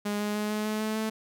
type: tone with pitch steps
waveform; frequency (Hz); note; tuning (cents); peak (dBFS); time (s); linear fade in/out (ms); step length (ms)
sawtooth; 206.4 / 208.4 / 210.5 / 212.6 / 214.7 / 216.8 / 218.9; G#3 / G#3 / G#3 / G#3 / A3 / A3 / A3; -10 / +6 / +24 / +41 / -42 / -25 / -9; -24; 0.05-1.1; 10; 150
effects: none